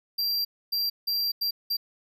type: tone bursts at uneven times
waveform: square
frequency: 4732 Hz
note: D8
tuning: 12 cents sharp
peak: -25 dBFS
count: 5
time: 0.18-0.45 / 0.72-0.9 / 1.07-1.32 / 1.41-1.51 / 1.7-1.77 s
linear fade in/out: 10 ms
effects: none